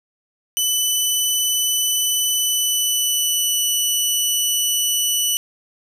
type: tone with pitch glide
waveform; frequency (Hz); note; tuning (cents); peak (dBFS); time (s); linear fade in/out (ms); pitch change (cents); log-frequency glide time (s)
15% pulse; 2993 to 2965; F#7 to F#7; +19 to +3; -10; 0.57-5.37; 0; -16; 2.33-3.66
effects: none